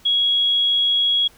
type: tone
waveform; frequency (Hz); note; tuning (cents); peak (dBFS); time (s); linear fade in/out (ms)
sine; 3322; G#7; 0; -15; 0.05-1.28; 10
effects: pink hiss -51 dBFS RMS until 1.37 s